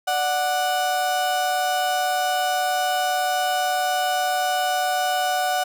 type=tone pair together; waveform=35% pulse; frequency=591 / 738.3 Hz; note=D5 / F#5; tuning=+11 / -4 cents; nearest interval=major third; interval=385 cents; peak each=-27 / -19 dBFS; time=0.07-5.64 s; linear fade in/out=10 ms; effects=none